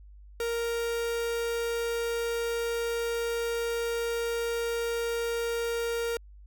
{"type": "tone", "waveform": "45% pulse", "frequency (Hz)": 466.2, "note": "A#4", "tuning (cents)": 0, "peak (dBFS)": -28, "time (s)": [0.4, 6.17], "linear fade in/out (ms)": 2, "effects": ["added 50 Hz sine -47 dBFS peak until 6.46 s"]}